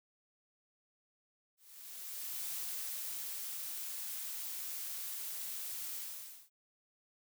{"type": "noise with ADSR envelope", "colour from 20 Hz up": "blue", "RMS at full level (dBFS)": -40, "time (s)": [1.57, 6.5], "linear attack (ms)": 890, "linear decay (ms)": 960, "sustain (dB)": -2, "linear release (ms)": 540, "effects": []}